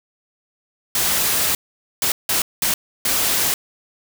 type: noise bursts at uneven times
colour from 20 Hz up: white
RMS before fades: -19 dBFS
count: 5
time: 0.95-1.55 / 2.02-2.12 / 2.29-2.42 / 2.62-2.74 / 3.05-3.54 s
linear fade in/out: 2 ms
effects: none